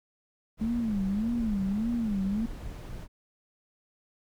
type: noise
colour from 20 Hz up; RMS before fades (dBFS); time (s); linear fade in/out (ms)
brown; -39; 0.57-3.08; 50
type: tone with vibrato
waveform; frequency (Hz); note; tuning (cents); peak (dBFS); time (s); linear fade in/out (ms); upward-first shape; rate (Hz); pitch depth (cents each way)
sine; 213.7; G#3; +50; -26; 0.61-2.46; 5; sine; 1.7; 190
effects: none